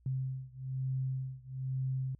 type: beating tone pair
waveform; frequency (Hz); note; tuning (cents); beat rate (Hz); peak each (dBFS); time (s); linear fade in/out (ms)
sine; 130.81 / 131.91; C3 / C3; 0 / +14; 1.1; -36 / -37; 0.06-2.15; 2
effects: added 60 Hz sine -62 dBFS peak until 2.19 s